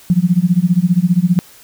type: tone with tremolo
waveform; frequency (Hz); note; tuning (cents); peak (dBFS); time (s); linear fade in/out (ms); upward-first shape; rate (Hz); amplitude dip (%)
sine; 177.7; F3; +30; -6; 0.1-1.39; 0; sine; 15; 95
effects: white hiss -43 dBFS RMS until 1.63 s